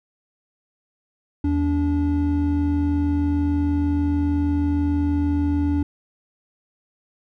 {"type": "tone pair together", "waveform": "triangle", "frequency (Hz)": [80.7, 288.5], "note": ["E2", "D4"], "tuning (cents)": [-36, -31], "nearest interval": "octave + minor seventh", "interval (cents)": 2205, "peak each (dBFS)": [-20, -18], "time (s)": [1.44, 5.83], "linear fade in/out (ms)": 5, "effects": []}